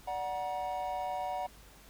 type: chord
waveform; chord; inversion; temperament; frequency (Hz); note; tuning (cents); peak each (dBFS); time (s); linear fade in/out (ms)
triangle; D augmented; none; equal with one note detuned; 587.3 / 740 / 950.3; D5 / F#5 / A#5; 0 / 0 / +33; -39 / -33 / -38; 0.07-1.47; 10
effects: added 50 Hz sine -57 dBFS peak until 1.89 s + pink hiss -57 dBFS RMS until 1.89 s